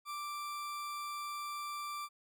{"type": "tone", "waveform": "40% pulse", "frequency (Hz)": 1174.7, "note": "D6", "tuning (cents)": 0, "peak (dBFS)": -38, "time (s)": [0.05, 2.09], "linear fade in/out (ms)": 50, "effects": []}